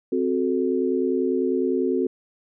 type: chord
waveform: sine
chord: F# diminished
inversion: second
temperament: equal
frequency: 261.6 / 370 / 440 Hz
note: C4 / F#4 / A4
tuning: 0 / 0 / 0 cents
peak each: -24 / -23 / -26 dBFS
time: 0.12-2.07 s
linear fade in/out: 5 ms
effects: none